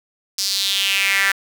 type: tone with high-pass filter sweep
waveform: sawtooth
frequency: 196 Hz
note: G3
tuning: in tune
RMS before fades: -19 dBFS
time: 0.38-1.32 s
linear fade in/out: 5 ms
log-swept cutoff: 5200 to 1700 Hz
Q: 4
effects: 7-bit